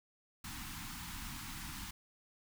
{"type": "band-stop noise", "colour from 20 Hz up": "pink", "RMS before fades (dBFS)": -45, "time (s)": [0.44, 1.91], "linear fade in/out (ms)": 5, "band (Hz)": [300, 850], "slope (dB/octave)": 48, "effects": []}